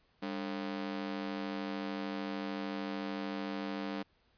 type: ring-modulated tone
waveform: sawtooth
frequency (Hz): 246.9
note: B3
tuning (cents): 0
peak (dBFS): -29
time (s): 0.22-4.03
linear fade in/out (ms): 10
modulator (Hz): 46.7
effects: pink hiss -71 dBFS RMS until 4.37 s + resampled to 11025 Hz